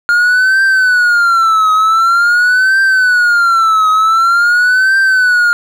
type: tone with vibrato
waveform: triangle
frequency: 1412 Hz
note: F6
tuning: 19 cents sharp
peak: -5 dBFS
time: 0.09-5.53 s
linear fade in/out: 0 ms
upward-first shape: triangle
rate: 0.46 Hz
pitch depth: 190 cents each way
effects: none